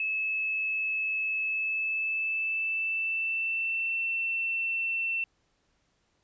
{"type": "tone with pitch glide", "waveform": "sine", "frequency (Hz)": [2598, 2690], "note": ["E7", "E7"], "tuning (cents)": [-26, 34], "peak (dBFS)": -27, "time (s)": [0, 5.24], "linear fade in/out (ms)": 2, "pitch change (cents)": 60, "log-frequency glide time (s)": [1.4, 4.01], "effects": ["pink hiss -72 dBFS RMS until 6.23 s", "resampled to 16000 Hz"]}